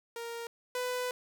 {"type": "tone pair in turn", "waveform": "sawtooth", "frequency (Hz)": [466.2, 498.6], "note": ["A#4", "B4"], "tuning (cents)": [0, 16], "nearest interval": "minor second", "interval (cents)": 116, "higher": "second", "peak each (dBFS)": [-34, -28], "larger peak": "second", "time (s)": [[0.16, 0.47], [0.75, 1.11]], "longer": "second", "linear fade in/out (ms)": 2, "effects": []}